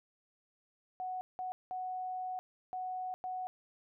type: tone bursts at uneven times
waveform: sine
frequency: 740 Hz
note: F#5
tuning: in tune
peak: -36 dBFS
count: 5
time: 1-1.21 / 1.39-1.52 / 1.71-2.39 / 2.73-3.14 / 3.24-3.47 s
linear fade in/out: 0 ms
effects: none